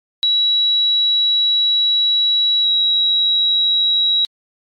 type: tone pair in turn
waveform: sine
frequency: 3900 / 3869 Hz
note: B7 / B7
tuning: -23 / -36 cents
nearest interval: unison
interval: 13 cents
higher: first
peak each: -12 dBFS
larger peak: neither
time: 0.23-2.64 / 2.64-4.25 s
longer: first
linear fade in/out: 0 ms
effects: MP3 96 kbps